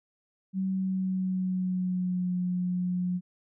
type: tone with pitch glide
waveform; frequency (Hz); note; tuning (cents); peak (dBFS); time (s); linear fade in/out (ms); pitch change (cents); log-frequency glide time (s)
sine; 190 to 180.06; F#3 to F#3; +46 to -47; -26; 0.53-3.21; 50; -93; 0.68-2.35
effects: none